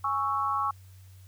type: chord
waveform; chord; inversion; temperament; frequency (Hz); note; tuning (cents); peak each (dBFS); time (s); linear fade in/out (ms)
sine; C# minor; second; equal; 830.6 / 1108.7 / 1318.5; G#5 / C#6 / E6; 0 / 0 / 0; -33 / -27 / -32; 0.04-0.71; 5
effects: added 94 Hz sine -48 dBFS peak until 1.27 s + white hiss -62 dBFS RMS until 1.27 s